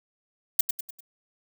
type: noise with echo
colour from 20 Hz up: violet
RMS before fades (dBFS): -18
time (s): 0.59-0.61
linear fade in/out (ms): 5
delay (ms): 99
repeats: 4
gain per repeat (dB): -7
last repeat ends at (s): 1.006
effects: none